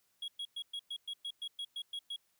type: tone bursts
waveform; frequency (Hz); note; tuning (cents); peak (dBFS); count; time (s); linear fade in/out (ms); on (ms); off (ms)
triangle; 3315; G#7; -4; -36; 12; 0.22-2.162; 5; 61; 110
effects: white hiss -75 dBFS RMS until 2.39 s